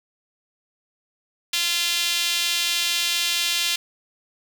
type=tone with high-pass filter; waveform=sawtooth; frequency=344.3 Hz; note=F4; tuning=25 cents flat; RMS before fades=-23 dBFS; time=1.53-3.76 s; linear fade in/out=5 ms; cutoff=3200 Hz; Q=1.9; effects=none

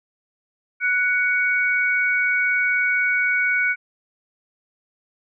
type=tone pair together; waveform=sine; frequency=1480 / 2239 Hz; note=F#6 / C#7; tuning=0 / +17 cents; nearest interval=perfect fifth; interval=717 cents; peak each=-20 dBFS; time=0.8-3.76 s; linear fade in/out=50 ms; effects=none

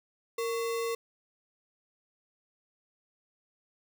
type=tone with sample-and-hold; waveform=sine; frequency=462 Hz; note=A#4; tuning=16 cents flat; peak=-29 dBFS; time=0.38-0.95 s; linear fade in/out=5 ms; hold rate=1575 Hz; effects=none

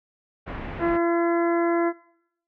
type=low-pass noise; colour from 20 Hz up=pink; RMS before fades=-34 dBFS; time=0.46-0.98 s; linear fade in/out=20 ms; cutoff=2300 Hz; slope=24 dB/octave
type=harmonic tone; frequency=339.8 Hz; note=F4; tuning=47 cents flat; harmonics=1 / 2 / 3 / 4 / 5 / 6; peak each=-21 / -27 / -31 / -33 / -35 / -37 dBFS; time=0.79-1.93 s; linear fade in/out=50 ms
effects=noise-tail reverb RT60 0.8 s tail -22 dB re dry

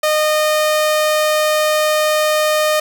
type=tone; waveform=sawtooth; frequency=613 Hz; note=D#5; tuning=26 cents flat; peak=-9 dBFS; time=0.03-2.8 s; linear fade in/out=5 ms; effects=none

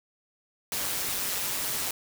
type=noise with amplitude modulation; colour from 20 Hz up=white; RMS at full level=-28 dBFS; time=0.72-1.91 s; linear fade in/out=2 ms; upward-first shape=sine; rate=190 Hz; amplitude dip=55%; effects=none

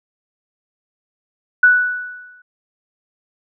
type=tone with exponential decay; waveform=sine; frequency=1480 Hz; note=F#6; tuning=in tune; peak=-5 dBFS; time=1.63-2.42 s; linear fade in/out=5 ms; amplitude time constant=170 ms; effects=none

